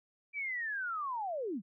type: linear sweep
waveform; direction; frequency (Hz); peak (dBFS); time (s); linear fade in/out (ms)
sine; down; 2349 to 164.81; -34; 0.33-1.62; 50
effects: none